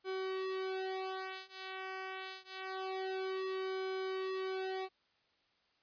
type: tone with flanger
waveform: sawtooth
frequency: 379 Hz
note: F#4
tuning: 42 cents sharp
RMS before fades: -40 dBFS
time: 0.04-4.89 s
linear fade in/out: 50 ms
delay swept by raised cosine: 1.1 to 2.9 ms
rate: 0.26 Hz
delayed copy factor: -0.95
effects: white hiss -74 dBFS RMS until 5.82 s + resampled to 11025 Hz